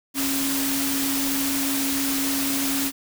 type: tone in noise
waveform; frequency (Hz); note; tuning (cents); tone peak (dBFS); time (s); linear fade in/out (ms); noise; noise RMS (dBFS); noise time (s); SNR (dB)
sine; 274.4; C#4; -17; -25; 0.14-2.92; 50; white; -26; 0.14-2.92; -2
effects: none